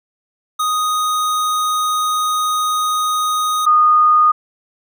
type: tone pair in turn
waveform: square / sine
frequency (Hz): 1244.5 / 1230.2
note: D#6 / D#6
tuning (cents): 0 / -20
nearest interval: unison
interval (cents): 20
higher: first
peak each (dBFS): -16 / -8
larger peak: second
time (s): 0.59-3.66 / 3.66-4.32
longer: first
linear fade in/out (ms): 10
effects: none